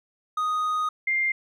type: tone pair in turn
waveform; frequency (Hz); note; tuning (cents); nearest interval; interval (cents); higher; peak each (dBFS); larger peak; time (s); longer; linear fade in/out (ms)
triangle / sine; 1244.5 / 2105; D#6 / C7; 0 / +10; major sixth; 910; second; -21; neither; 0.37-0.89 / 1.07-1.32; first; 5
effects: none